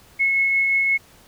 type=tone with tremolo; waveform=sine; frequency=2184 Hz; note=C#7; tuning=26 cents flat; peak=-15 dBFS; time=0.19-0.98 s; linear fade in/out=20 ms; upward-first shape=triangle; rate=5.7 Hz; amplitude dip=25%; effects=pink hiss -51 dBFS RMS until 1.27 s